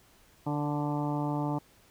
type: harmonic tone with a mistuned harmonic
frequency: 146.83 Hz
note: D3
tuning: in tune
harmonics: 1 / 2 / 3 / 4 / 5 / 6 / 7 / 8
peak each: -32 / -32 / -43 / -40 / -40 / -37 / -44 / -46 dBFS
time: 0.46-1.59 s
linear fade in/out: 10 ms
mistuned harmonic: 3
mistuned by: +31 cents
effects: pink hiss -61 dBFS RMS until 1.9 s